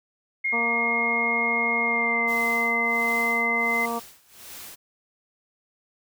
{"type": "tone with pitch glide", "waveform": "sine", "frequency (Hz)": [2141, 2064], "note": ["C7", "C7"], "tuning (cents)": [39, -24], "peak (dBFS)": -22, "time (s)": [0.44, 3.86], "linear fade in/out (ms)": 10, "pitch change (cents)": -63, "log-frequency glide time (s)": [1.82, 2.33]}
{"type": "harmonic tone", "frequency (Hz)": 233.1, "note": "A#3", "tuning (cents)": 0, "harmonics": [1, 2, 3, 4, 5], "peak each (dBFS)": [-32, -32, -32, -32, -32], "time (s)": [0.52, 4], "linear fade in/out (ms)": 20}
{"type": "noise with tremolo", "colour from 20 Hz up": "white", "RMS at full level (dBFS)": -40, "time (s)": [2.27, 4.76], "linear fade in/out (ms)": 20, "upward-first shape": "sine", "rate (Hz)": 1.4, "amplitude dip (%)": 90}
{"effects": []}